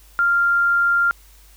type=tone; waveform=sine; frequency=1393 Hz; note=F6; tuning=5 cents flat; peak=-14 dBFS; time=0.19-1.11 s; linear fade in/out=0 ms; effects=added 50 Hz sine -47 dBFS peak until 1.56 s + white hiss -52 dBFS RMS until 1.56 s